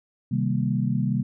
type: chord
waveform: sine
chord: C minor seventh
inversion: none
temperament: equal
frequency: 130.81 / 155.56 / 196 / 233.1 Hz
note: C3 / Eb3 / G3 / Bb3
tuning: 0 / 0 / 0 / 0 cents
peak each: -25 / -29 / -26 / -28 dBFS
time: 0.31-1.23 s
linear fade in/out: 10 ms
effects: none